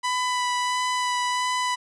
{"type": "tone with vibrato", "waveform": "sawtooth", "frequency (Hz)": 994, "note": "B5", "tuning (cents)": 11, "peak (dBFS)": -19, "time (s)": [0.03, 1.76], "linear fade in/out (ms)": 20, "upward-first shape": "sine", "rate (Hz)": 1.5, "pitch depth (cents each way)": 12, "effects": ["resampled to 22050 Hz"]}